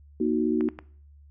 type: chord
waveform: sine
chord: D# minor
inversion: second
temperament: equal with one note detuned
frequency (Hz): 236.3 / 311.1 / 370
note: A#3 / D#4 / F#4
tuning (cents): +24 / 0 / 0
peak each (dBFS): -26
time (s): 0.2-0.69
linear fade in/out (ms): 5
type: clicks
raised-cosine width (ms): 0.5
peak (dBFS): -23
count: 3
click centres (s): 0.609 / 0.688 / 0.789
effects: noise-tail reverb RT60 0.5 s tail -20 dB re dry + added 72 Hz sine -49 dBFS peak until 1.3 s